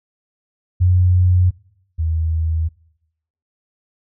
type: tone pair in turn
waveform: sine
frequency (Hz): 90.4 / 80.54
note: F#2 / E2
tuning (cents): -40 / -40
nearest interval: major second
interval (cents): 200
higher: first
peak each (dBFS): -10 / -16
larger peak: first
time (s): 0.8-1.51 / 1.98-2.69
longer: neither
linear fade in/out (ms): 20
effects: noise-tail reverb RT60 0.8 s tail -22 dB re dry